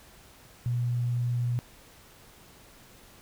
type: tone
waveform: sine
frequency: 121.2 Hz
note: B2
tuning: 32 cents flat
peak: -25 dBFS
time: 0.66-1.59 s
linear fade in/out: 0 ms
effects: pink hiss -54 dBFS RMS until 3.21 s